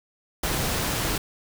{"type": "noise with amplitude modulation", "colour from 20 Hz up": "pink", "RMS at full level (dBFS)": -25, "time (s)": [0.43, 1.18], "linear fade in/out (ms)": 5, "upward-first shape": "sine", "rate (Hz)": 189, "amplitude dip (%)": 25, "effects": []}